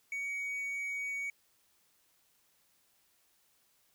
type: tone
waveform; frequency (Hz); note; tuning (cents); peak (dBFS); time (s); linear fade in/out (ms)
triangle; 2249; C#7; +24; -33; 0.12-1.3; 2
effects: white hiss -71 dBFS RMS until 3.94 s